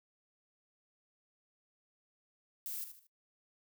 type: noise with echo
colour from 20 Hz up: violet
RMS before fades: -41 dBFS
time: 2.66-2.84 s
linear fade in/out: 0 ms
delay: 76 ms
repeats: 3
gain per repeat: -9 dB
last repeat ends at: 3.068 s
effects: noise-tail reverb RT60 0.1 s tail -20 dB re dry